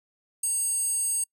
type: tone with high-pass filter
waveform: square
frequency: 932.3 Hz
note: A#5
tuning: in tune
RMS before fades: -27 dBFS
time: 0.43-1.24 s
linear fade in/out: 5 ms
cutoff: 8600 Hz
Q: 8.3
effects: noise-tail reverb RT60 0.1 s tail -26 dB re dry